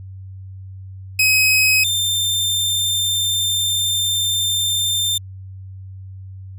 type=tone pair in turn; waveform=sawtooth; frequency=2538 / 3589 Hz; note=D#7 / A7; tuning=+34 / +34 cents; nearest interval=tritone; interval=600 cents; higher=second; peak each=-9 / -14 dBFS; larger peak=first; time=1.19-1.84 / 1.84-5.18 s; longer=second; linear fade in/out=5 ms; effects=added 95 Hz sine -32 dBFS peak until 6.58 s